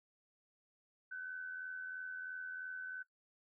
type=tone with amplitude modulation; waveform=sine; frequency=1514 Hz; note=F#6; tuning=39 cents sharp; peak=-40 dBFS; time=1.11-3.03 s; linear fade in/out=10 ms; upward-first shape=sine; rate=83 Hz; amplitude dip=50%; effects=noise-tail reverb RT60 0.1 s tail -17 dB re dry